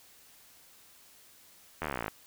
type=slowing click train; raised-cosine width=0.5 ms; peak=-18 dBFS; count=18; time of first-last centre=1.82-2.081 s; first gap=12 ms; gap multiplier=1.03; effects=white hiss -58 dBFS RMS until 2.26 s